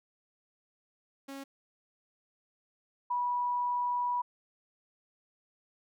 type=tone pair in turn; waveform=sawtooth / sine; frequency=274.1 / 976.8 Hz; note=C#4 / B5; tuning=-19 / -19 cents; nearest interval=octave + minor seventh; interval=2200 cents; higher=second; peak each=-37 / -28 dBFS; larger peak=second; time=1.28-1.44 / 3.1-4.22 s; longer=second; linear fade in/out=10 ms; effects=none